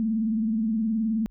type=tone with vibrato; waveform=sine; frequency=220.8 Hz; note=A3; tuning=6 cents sharp; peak=-22 dBFS; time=0-1.26 s; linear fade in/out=0 ms; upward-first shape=sine; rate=19 Hz; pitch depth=75 cents each way; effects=added 42 Hz sine -51 dBFS peak until 1.3 s